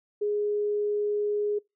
sine tone, 415.3 Hz, G#4, in tune, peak -24 dBFS, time 0.21-1.59 s, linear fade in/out 10 ms, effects noise-tail reverb RT60 0.2 s tail -24 dB re dry

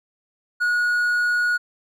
triangle tone, 1452 Hz, F#6, 33 cents flat, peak -16 dBFS, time 0.6-1.58 s, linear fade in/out 20 ms, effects none

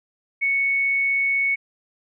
sine tone, 2216 Hz, C#7, 1 cent flat, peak -18 dBFS, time 0.41-1.56 s, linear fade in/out 20 ms, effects none

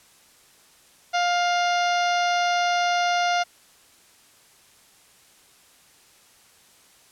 harmonic tone with a mistuned harmonic, 704 Hz, F5, 14 cents sharp, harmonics 1 / 2 / 3 / 4 / 5 / 6 / 7 / 8 / 9, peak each -21 / -27 / -31 / -33 / -35 / -37 / -38 / -39 / -40 dBFS, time 1.13-3.44 s, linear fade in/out 20 ms, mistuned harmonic 9, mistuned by -46 cents, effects white hiss -55 dBFS RMS until 7.11 s + low-pass 11000 Hz 12 dB/octave

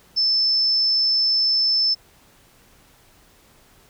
sine tone, 5274 Hz, E8, in tune, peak -16 dBFS, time 0.16-1.95 s, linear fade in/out 20 ms, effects pink hiss -54 dBFS RMS until 3.89 s

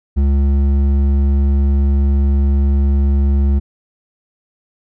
sine tone with hard clipping, 69.6 Hz, C#2, 8 cents sharp, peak -12 dBFS, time 0.16-3.6 s, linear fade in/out 20 ms, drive 8 dB, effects none

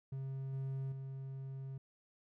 triangle tone with level steps, 134.4 Hz, C3, 47 cents sharp, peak -37 / -35 / -40 dBFS, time 0.12-1.78 s, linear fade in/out 5 ms, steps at 0.53 / 0.92 s, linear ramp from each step 2 ms, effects none

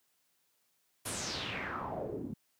pink noise with low-pass filter sweep, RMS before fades -38 dBFS, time 1.05-2.34 s, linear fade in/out 10 ms, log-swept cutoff 11000 to 220 Hz, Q 3.9, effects white hiss -75 dBFS RMS until 2.59 s + high-pass 100 Hz 12 dB/octave

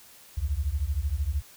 sine beating tone pair, 65.41 / 78.41 Hz, C2 / D#2, 0 / +14 cents, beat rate 13 Hz, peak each -28 / -28 dBFS, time 0.37-1.42 s, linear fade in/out 10 ms, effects white hiss -52 dBFS RMS until 1.56 s

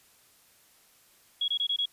sine tone bursts, 3329 Hz, G#7, 3 cents sharp, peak -25 dBFS, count 5, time 1.41-1.857 s, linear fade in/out 5 ms, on 71 ms, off 23 ms, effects white hiss -61 dBFS RMS until 1.92 s + resampled to 32000 Hz

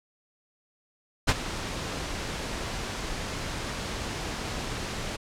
pink noise with ADSR envelope, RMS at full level -19 dBFS, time 1.27-5.17 s, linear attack 21 ms, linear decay 40 ms, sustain -14 dB, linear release 17 ms, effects low-pass 7000 Hz 12 dB/octave

